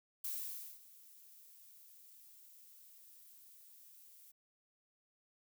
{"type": "noise with ADSR envelope", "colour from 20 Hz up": "violet", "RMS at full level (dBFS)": -40, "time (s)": [0.24, 4.32], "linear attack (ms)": 6, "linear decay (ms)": 540, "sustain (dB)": -20, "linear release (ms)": 13, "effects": []}